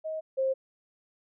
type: tone pair in turn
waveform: sine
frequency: 631 / 530.6 Hz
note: D#5 / C5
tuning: +24 / +24 cents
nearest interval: minor third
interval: 300 cents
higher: first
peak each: -31 / -24 dBFS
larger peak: second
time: 0.04-0.21 / 0.37-0.54 s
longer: neither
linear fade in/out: 20 ms
effects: none